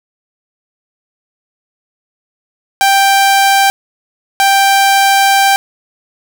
sawtooth tone bursts at uneven times, 786 Hz, G5, 4 cents sharp, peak -3 dBFS, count 2, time 2.81-3.7 / 4.4-5.56 s, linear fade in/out 0 ms, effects none

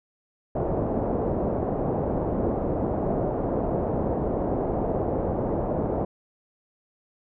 white low-pass noise, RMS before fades -26 dBFS, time 0.55-6.05 s, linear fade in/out 5 ms, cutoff 660 Hz, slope 24 dB/octave, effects none

